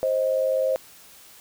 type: tone pair together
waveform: sine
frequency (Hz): 527.2 / 627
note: C5 / D#5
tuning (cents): +13 / +13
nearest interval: minor third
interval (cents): 300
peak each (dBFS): -21 / -25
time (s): 0.03-0.76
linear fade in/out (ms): 0
effects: white hiss -49 dBFS RMS until 1.4 s